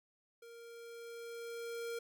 square tone with level ramp, 466.2 Hz, A#4, in tune, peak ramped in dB -53 to -39 dBFS, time 0.42-1.99 s, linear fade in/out 5 ms, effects none

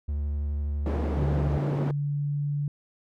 triangle tone with vibrato, 72.8 Hz, D2, 15 cents flat, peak -24 dBFS, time 0.08-1.58 s, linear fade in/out 10 ms, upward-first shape triangle, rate 12 Hz, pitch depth 20 cents each way
white band-pass noise, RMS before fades -32 dBFS, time 0.86-1.91 s, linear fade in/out 2 ms, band 130 to 420 Hz, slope 12 dB/octave
sine tone with pitch glide, 143.6 to 144.77 Hz, D3 to D3, -39 to -24 cents, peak -25 dBFS, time 1.17-2.68 s, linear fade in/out 2 ms, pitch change +15 cents, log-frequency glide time 1.61-2.45 s
effects none

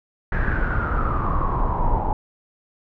brown noise with low-pass filter sweep, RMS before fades -21 dBFS, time 0.32-2.13 s, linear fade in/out 2 ms, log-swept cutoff 1700 to 840 Hz, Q 9.6, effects none

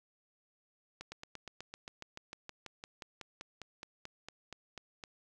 slowing click train, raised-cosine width 0.2 ms, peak -27 dBFS, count 24, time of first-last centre 1.01-5.038 s, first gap 110 ms, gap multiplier 1.04, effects none

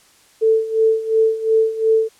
sine tone with tremolo, 443.7 Hz, A4, 14 cents sharp, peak -10 dBFS, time 0.41-2.09 s, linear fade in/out 20 ms, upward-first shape sine, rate 2.8 Hz, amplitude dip 80%, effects white hiss -52 dBFS RMS until 2.19 s + low-pass 10000 Hz 12 dB/octave

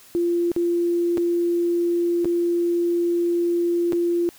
sine tone with dropouts, 344.9 Hz, F4, 22 cents flat, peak -18 dBFS, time 0.15-4.29 s, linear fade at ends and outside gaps 0 ms, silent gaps 0.517-0.563 / 1.173-1.179 / 2.246-2.255 / 3.923-3.931 s, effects white hiss -49 dBFS RMS until 4.38 s

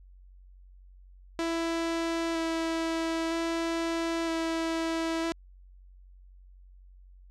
sawtooth tone with vibrato, 329.6 Hz, E4, in tune, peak -24 dBFS, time 1.39-5.32 s, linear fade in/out 0 ms, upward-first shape square, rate 0.52 Hz, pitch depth 11 cents each way, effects added 46 Hz sine -50 dBFS peak until 7.3 s + low-pass 7000 Hz 12 dB/octave

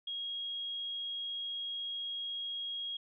sine tone, 3282 Hz, G#7, 21 cents flat, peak -36 dBFS, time 0.07-2.97 s, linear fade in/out 5 ms, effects none

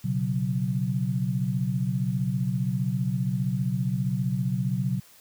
sine chord, B suspended second, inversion none, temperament equal, 123.47 / 138.59 / 185 Hz, B2 / C#3 / F#3, 0 / 0 / 0 cents, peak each -28 dBFS, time 0.04-5 s, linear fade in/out 10 ms, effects white hiss -54 dBFS RMS until 5.2 s

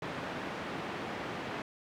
pink band-pass noise, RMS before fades -39 dBFS, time 0.02-1.62 s, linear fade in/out 2 ms, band 180 to 2300 Hz, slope 12 dB/octave, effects none

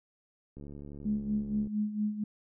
click train, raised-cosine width 3 ms, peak -33 dBFS, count 80, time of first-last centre 0.57-1.672 s, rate 71.7 Hz
sine tone with tremolo, 210.7 Hz, G#3, 25 cents sharp, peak -26 dBFS, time 1.05-2.24 s, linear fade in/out 5 ms, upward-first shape sine, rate 4.3 Hz, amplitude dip 70%
effects none

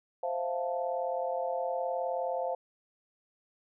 sine chord, F major seventh, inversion second, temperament equal, 523.3 / 659.3 / 698.5 / 880 Hz, C5 / E5 / F5 / A5, 0 / 0 / 0 / 0 cents, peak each -33 / -39 / -34 / -39 dBFS, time 0.23-2.55 s, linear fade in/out 5 ms, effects none

